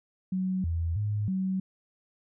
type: tone with pitch steps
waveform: sine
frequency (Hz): 186.7 / 83.4 / 104.6 / 189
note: F#3 / E2 / G#2 / F#3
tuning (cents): +16 / +21 / +13 / +37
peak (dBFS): -26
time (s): 0.32-1.6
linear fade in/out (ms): 5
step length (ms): 320
effects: none